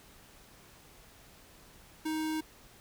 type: tone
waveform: square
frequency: 313.4 Hz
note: D#4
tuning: 13 cents sharp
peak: -32 dBFS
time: 2.05-2.41 s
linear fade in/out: 10 ms
effects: pink hiss -57 dBFS RMS until 2.8 s